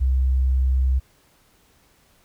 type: tone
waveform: sine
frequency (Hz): 65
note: C2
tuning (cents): -11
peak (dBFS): -16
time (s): 0-1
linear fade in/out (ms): 20
effects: pink hiss -59 dBFS RMS until 2.24 s